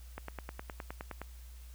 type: click train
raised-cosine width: 0.5 ms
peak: -25 dBFS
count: 11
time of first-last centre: 0.18-1.216 s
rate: 9.65 Hz
effects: added 60 Hz sine -47 dBFS peak until 1.74 s + white hiss -61 dBFS RMS until 1.74 s